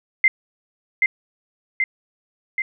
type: tone with echo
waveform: sine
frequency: 2084 Hz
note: C7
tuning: 7 cents flat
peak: -10 dBFS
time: 0.24-0.28 s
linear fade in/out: 2 ms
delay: 780 ms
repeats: 3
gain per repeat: -3 dB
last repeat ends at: 2.62 s
effects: none